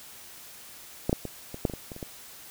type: clicks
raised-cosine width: 2 ms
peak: -11 / -9 / -20 / -23 / -10 / -22 / -21 / -25 / -28 / -21 dBFS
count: 10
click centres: 1.095 / 1.129 / 1.253 / 1.544 / 1.652 / 1.698 / 1.737 / 1.918 / 1.964 / 2.028 s
effects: white hiss -47 dBFS RMS until 2.5 s